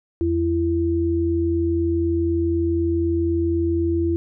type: tone pair together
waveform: sine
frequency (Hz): 84 / 336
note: E2 / E4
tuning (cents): +33 / +33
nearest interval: 2 octaves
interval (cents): 2400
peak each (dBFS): -23 / -19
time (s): 0.21-4.16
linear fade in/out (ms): 0
effects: none